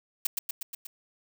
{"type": "noise with echo", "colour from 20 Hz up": "blue", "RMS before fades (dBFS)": -26, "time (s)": [0.25, 0.27], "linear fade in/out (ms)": 5, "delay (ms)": 120, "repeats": 5, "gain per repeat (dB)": -3, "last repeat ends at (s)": 0.87, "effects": []}